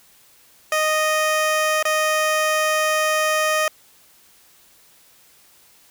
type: tone with dropouts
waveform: 15% pulse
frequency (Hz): 620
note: D#5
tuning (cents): -6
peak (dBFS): -11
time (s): 0.72-3.68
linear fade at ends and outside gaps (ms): 2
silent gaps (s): 1.827-1.852
effects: white hiss -53 dBFS RMS until 5.9 s